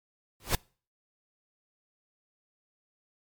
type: noise with exponential growth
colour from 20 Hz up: pink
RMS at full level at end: -22 dBFS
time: 0.4-0.55 s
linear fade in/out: 1 ms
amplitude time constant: 31 ms
effects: noise-tail reverb RT60 0.4 s tail -26 dB re dry + MP3 96 kbps